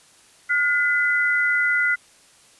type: tone pair together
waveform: sine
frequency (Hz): 1433.4 / 2016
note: F6 / B6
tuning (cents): +45 / +35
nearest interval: tritone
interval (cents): 590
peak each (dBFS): -20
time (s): 0.49-1.96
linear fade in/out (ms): 20
effects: white hiss -53 dBFS RMS until 2.59 s + resampled to 24000 Hz